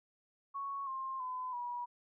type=tone with pitch steps; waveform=sine; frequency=1108.7 / 1059.9 / 1013.2 / 968.5 Hz; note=C#6 / C6 / B5 / B5; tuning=0 / +22 / +44 / -34 cents; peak=-37 dBFS; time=0.54-1.86 s; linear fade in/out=20 ms; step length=330 ms; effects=none